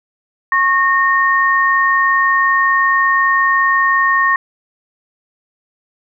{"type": "tone pair together", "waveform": "sine", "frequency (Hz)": [1094, 1842.7], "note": ["C#6", "A#6"], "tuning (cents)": [-23, -21], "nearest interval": "major sixth", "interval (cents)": 902, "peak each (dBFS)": -13, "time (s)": [0.52, 4.36], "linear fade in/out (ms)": 2, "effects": []}